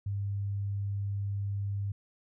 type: tone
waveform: sine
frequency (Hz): 100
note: G2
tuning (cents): +35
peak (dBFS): -30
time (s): 0.06-1.92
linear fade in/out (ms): 5
effects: none